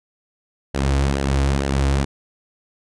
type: tone with flanger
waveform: sawtooth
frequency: 68.7 Hz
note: C#2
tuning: 15 cents flat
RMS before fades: -19 dBFS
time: 0.74-2.05 s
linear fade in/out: 10 ms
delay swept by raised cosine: 0.82 to 5.32 ms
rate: 2.2 Hz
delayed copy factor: -0.55
effects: resampled to 22050 Hz